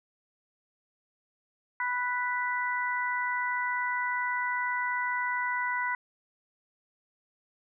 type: harmonic tone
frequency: 493.9 Hz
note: B4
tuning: in tune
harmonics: 2 / 3 / 4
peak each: -31 / -33 / -32 dBFS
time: 1.8-5.95 s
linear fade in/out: 2 ms
effects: none